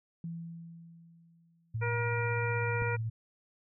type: tone with exponential decay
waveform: sine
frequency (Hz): 167.2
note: E3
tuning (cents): +25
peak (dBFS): -35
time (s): 0.24-2.04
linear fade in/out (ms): 2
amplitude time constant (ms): 390
type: tone with tremolo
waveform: sine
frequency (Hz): 112.4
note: A2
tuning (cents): +37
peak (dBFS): -30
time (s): 1.74-3.1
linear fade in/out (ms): 10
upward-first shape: triangle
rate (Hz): 16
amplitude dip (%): 30
type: harmonic tone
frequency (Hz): 475.8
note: A#4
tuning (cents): +35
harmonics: 1 / 2 / 3 / 4 / 5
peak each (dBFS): -35 / -38 / -37 / -41 / -38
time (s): 1.81-2.97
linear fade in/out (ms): 20
type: click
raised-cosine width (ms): 5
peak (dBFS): -28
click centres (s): 2.821
effects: none